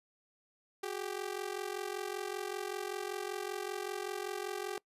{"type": "ring-modulated tone", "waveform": "sawtooth", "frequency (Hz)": 392, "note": "G4", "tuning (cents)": 0, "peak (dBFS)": -30, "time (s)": [0.83, 4.78], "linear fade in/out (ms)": 2, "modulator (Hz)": 22.6, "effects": ["noise-tail reverb RT60 0.1 s tail -25 dB re dry", "resampled to 32000 Hz"]}